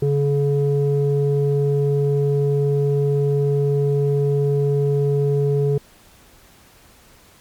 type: tone with low-pass filter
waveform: square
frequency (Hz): 141.9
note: C#3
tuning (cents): +41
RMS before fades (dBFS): -18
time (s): 0.02-5.78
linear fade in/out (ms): 5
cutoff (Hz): 370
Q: 9.3
effects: pink hiss -50 dBFS RMS until 7.4 s + MP3 96 kbps